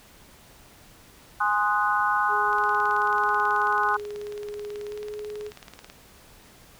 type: chord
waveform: sine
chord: Ab dominant seventh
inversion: none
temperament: equal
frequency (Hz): 830.6 / 1046.5 / 1244.5 / 1480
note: Ab5 / C6 / Eb6 / Gb6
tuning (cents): 0 / 0 / 0 / 0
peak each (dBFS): -26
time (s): 1.4-3.97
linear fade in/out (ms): 10
type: tone with pitch glide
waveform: sine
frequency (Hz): 415.3 to 420.4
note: G#4 to G#4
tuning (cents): 0 to +21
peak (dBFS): -32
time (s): 2.28-5.52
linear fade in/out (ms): 50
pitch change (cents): +21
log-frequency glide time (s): 4.89-4.96
type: click train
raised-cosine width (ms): 0.2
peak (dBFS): -25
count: 63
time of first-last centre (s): 2.53-5.9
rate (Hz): 18.4
effects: pink hiss -52 dBFS RMS until 6.79 s